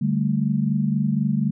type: chord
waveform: sine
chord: D suspended fourth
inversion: none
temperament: equal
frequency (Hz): 146.83 / 196 / 220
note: D3 / G3 / A3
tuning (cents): 0 / 0 / 0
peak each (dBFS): -23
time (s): 0.01-1.51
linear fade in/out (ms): 10
effects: none